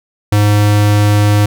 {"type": "tone", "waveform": "square", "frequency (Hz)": 103.83, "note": "G#2", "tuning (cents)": 0, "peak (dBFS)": -8, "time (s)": [0.32, 1.46], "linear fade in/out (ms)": 5, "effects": []}